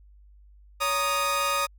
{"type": "tone cluster", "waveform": "sawtooth", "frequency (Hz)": [561, 936, 1239], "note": ["C#5", "A#5", "D#6"], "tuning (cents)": [21, 7, -8], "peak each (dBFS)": [-27, -30, -21], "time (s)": [0.8, 1.67], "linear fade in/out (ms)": 20, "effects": ["added 50 Hz sine -50 dBFS peak until 1.78 s"]}